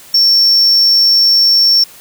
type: tone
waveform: triangle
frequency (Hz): 5450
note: F8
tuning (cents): -43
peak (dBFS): -5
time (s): 0.14-1.84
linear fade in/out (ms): 5
effects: white hiss -38 dBFS RMS until 2 s